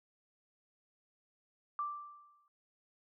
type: tone with exponential decay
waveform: sine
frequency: 1174.7 Hz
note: D6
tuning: in tune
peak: -32 dBFS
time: 1.79-2.48 s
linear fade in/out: 1 ms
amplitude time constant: 150 ms
effects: none